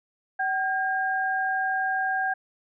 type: tone pair together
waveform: sine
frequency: 761.2 / 1613 Hz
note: F#5 / G6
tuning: +49 / +49 cents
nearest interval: octave + minor second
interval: 1300 cents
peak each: -26 dBFS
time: 0.39-2.34 s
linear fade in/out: 10 ms
effects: none